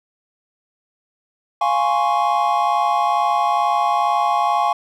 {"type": "chord", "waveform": "triangle", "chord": "Db major seventh", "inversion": "first", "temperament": "equal", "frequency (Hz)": [698.5, 830.6, 1046.5, 1108.7], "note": ["F5", "Ab5", "C6", "Db6"], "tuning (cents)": [0, 0, 0, 0], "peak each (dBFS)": [-19, -17, -23, -19], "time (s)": [1.61, 4.73], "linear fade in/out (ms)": 5, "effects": []}